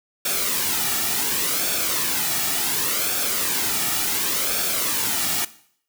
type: noise with flanger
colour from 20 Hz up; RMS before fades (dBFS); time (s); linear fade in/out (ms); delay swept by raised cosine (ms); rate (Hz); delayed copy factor
white; -23; 0.25-5.45; 5; 1 to 1.96; 0.69; -0.55
effects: noise-tail reverb RT60 0.6 s tail -17 dB re dry